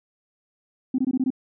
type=tone bursts; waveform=sine; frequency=259.2 Hz; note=C4; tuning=16 cents flat; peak=-18 dBFS; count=6; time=0.94-1.304 s; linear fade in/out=5 ms; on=44 ms; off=20 ms; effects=tanh soft clip ceiling -14 dBFS